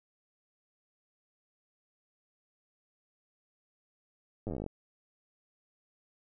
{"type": "slowing click train", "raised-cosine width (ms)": 2, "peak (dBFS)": -24, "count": 14, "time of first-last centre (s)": [4.47, 4.663], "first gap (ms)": 9, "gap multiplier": 1.08, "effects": []}